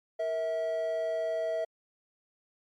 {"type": "tone pair together", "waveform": "triangle", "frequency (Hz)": [466.2, 648.9], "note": ["A#4", "E5"], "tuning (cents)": [0, -27], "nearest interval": "tritone", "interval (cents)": 573, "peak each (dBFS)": [-35, -27], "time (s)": [0.19, 1.65], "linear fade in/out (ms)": 10, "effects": ["MP3 96 kbps"]}